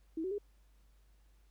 sine tone with pitch steps, 322.6 / 375.6 / 408.9 Hz, E4 / F#4 / G#4, -37 / +26 / -27 cents, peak -34 dBFS, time 0.17-0.383 s, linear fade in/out 5 ms, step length 71 ms, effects added 50 Hz sine -62 dBFS peak until 1.5 s + pink hiss -75 dBFS RMS until 1.5 s

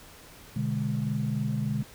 sine chord, G# diminished, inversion first, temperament equal, 123.47 / 146.83 / 207.7 Hz, B2 / D3 / G#3, 0 / 0 / 0 cents, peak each -30 dBFS, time 0.56-1.83 s, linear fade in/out 5 ms, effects tanh soft clip ceiling -17 dBFS + pink hiss -50 dBFS RMS until 1.94 s

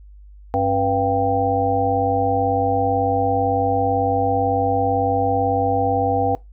harmonic tone with a mistuned harmonic, 98 Hz, G2, in tune, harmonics 1 / 3 / 5 / 7 / 8, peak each -25 / -25 / -22 / -24 / -20 dBFS, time 0.54-6.35 s, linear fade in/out 0 ms, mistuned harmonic 3, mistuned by -130 cents, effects noise-tail reverb RT60 0.2 s tail -21 dB re dry + added 50 Hz sine -40 dBFS peak until 6.52 s

